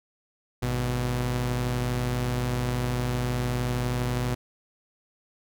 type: tone pair together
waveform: sawtooth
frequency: 51.95 / 123.47 Hz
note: G#1 / B2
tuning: +1 / 0 cents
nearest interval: octave + minor third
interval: 1499 cents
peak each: -28 / -22 dBFS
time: 0.62-4.35 s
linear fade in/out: 10 ms
effects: none